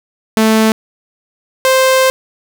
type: tone pair in turn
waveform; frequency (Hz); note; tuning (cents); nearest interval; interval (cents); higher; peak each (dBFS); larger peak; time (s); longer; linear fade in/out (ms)
sawtooth; 220 / 523.3; A3 / C5; 0 / 0; octave + minor third; 1500; second; -4; neither; 0.37-0.72 / 1.65-2.1; second; 0
effects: none